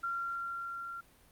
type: tone with level ramp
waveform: sine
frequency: 1377 Hz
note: F6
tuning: 25 cents flat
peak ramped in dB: -32 to -40 dBFS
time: 0.03-1.01 s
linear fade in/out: 10 ms
effects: pink hiss -63 dBFS RMS until 1.31 s + Opus 48 kbps